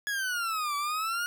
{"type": "exponential two-way sweep", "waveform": "40% pulse", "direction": "down then up", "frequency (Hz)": [1689, 1145, 1447], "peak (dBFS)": -28, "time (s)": [0.07, 1.26], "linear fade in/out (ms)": 0, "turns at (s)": 0.76, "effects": []}